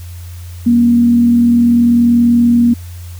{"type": "tone with frequency modulation", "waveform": "sine", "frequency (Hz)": 237.4, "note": "A#3", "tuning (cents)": 32, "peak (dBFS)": -6, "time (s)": [0.66, 2.74], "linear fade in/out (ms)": 10, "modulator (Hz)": 40.5, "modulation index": 0.21, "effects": ["added 87 Hz sine -26 dBFS peak until 3.19 s", "white hiss -41 dBFS RMS until 3.19 s"]}